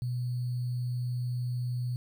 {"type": "tone with sample-and-hold", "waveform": "sine", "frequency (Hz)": 123.47, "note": "B2", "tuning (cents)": 0, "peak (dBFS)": -29, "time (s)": [0.02, 1.96], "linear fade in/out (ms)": 0, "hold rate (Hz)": 4410, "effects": []}